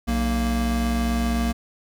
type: tone pair together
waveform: square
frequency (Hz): 61.5 / 232.2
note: B1 / A#3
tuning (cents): -7 / -7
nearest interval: octave + major seventh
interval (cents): 2300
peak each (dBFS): -24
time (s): 0.07-1.53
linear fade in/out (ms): 20
effects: none